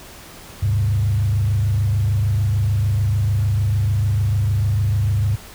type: tone with frequency modulation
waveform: sine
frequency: 101.8 Hz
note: G#2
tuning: 34 cents flat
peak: -15 dBFS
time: 0.62-5.36 s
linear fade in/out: 10 ms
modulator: 26.7 Hz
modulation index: 0.75
effects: pink hiss -40 dBFS RMS until 5.54 s